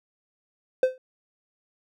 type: tone with exponential decay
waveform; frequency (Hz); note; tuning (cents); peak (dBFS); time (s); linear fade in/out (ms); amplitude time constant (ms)
triangle; 515; C5; -28; -11; 0.83-0.98; 2; 32
effects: none